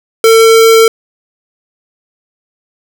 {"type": "tone", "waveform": "square", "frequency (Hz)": 450.7, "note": "A4", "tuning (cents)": 42, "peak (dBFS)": -3, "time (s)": [0.24, 0.88], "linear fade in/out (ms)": 2, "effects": []}